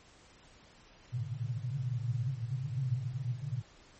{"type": "band-pass noise", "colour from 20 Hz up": "white", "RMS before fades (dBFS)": -35, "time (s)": [1.12, 3.62], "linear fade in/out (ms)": 20, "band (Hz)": [110, 140], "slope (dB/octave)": 96, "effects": ["pink hiss -59 dBFS RMS until 3.99 s", "MP3 32 kbps"]}